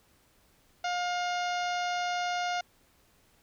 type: harmonic tone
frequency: 711 Hz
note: F5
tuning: 31 cents sharp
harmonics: 1 / 2 / 3 / 4 / 5 / 6 / 7 / 8 / 9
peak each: -30 / -36 / -40 / -42 / -44 / -46 / -47 / -48 / -49 dBFS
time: 0.84-2.61 s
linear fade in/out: 5 ms
effects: pink hiss -65 dBFS RMS until 3.42 s